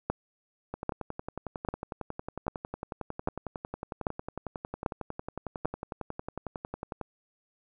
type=two click trains; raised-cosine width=1 ms; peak=-21 / -13 dBFS; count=70 / 8; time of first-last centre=0.74-7.013 / 0.1-5.656 s; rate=11 / 1.26 Hz; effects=none